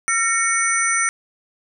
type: tone cluster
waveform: sine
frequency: 1367 / 1842 / 2214 / 5990 / 8910 Hz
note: F6 / A#6 / C#7 / F#8 / C#9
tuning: -37 / -21 / -3 / +20 / +8 cents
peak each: -23 dBFS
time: 0.08-1.09 s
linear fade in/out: 0 ms
effects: none